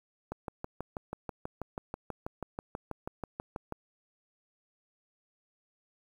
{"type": "click train", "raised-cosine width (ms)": 1, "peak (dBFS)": -22, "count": 22, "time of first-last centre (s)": [0.32, 3.724], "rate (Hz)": 6.17, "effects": ["9-bit"]}